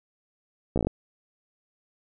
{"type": "slowing click train", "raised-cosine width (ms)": 2, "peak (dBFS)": -12, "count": 7, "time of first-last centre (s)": [0.76, 0.87], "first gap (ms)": 15, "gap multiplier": 1.08, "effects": []}